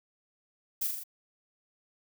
violet noise with echo, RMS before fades -30 dBFS, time 0.81-0.87 s, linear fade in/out 10 ms, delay 42 ms, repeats 4, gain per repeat -3 dB, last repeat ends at 1.038 s, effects none

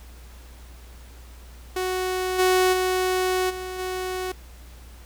sawtooth tone with level steps, 370 Hz, F#4, in tune, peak -20 / -13 / -17 / -27 / -23 dBFS, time 1.76-4.32 s, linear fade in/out 5 ms, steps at 2.38 / 2.72 / 3.49 / 3.78 s, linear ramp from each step 20 ms, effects added 60 Hz sine -42 dBFS peak until 5.05 s + pink hiss -51 dBFS RMS until 5.05 s

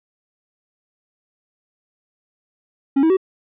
triangle tone with pitch steps, 274.2 / 322.3 / 378.9 Hz, C#4 / E4 / F#4, -19 / -39 / +41 cents, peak -10 dBFS, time 2.96-3.17 s, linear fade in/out 10 ms, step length 70 ms, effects resampled to 8000 Hz

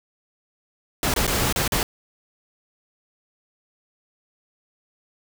pink noise with dropouts, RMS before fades -22 dBFS, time 1.03-1.83 s, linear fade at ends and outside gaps 1 ms, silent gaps 1.139-1.162 / 1.267-1.277 / 1.526-1.56 / 1.678-1.721 s, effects none

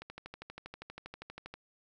click train, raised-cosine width 0.3 ms, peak -28 dBFS, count 20, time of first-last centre 0.02-1.54 s, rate 12.5 Hz, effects none

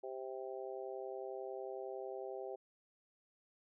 harmonic tone, 131 Hz, C3, 2 cents sharp, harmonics 3 / 4 / 5 / 6, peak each -45 / -47 / -49 / -51 dBFS, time 0.03-2.56 s, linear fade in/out 10 ms, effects none

